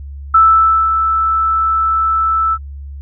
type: tone with ADSR envelope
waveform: sine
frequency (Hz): 1318.5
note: E6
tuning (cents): 0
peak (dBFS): -4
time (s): 0.34-2.58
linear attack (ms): 8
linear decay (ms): 540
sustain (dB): -7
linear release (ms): 50
effects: added 70 Hz sine -26 dBFS peak until 3.01 s